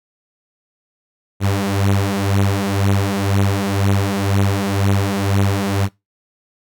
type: beating tone pair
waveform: sawtooth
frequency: 98 / 100 Hz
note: G2 / G2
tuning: 0 / +35 cents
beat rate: 2 Hz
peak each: -14 dBFS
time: 1.4-5.89 s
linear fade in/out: 50 ms
effects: noise-tail reverb RT60 0.2 s tail -21 dB re dry